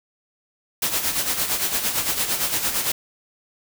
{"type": "noise with tremolo", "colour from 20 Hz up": "white", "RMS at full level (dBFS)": -21, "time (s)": [0.82, 2.92], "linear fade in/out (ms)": 5, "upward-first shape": "sine", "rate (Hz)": 8.8, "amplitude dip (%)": 60, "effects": []}